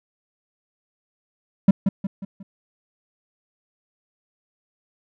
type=tone with echo; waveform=triangle; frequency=195 Hz; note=G3; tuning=9 cents flat; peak=-6 dBFS; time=1.68-1.71 s; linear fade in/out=5 ms; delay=180 ms; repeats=4; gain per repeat=-7 dB; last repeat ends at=2.43 s; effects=none